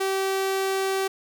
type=tone; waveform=sawtooth; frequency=385.7 Hz; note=G4; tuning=28 cents flat; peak=-19 dBFS; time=0-1.08 s; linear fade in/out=10 ms; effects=none